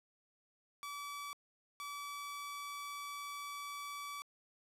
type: tone bursts at uneven times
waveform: sawtooth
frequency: 1149 Hz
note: D6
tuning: 38 cents flat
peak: -39 dBFS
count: 2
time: 0.83-1.33 / 1.8-4.22 s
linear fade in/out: 0 ms
effects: resampled to 32000 Hz + 11-bit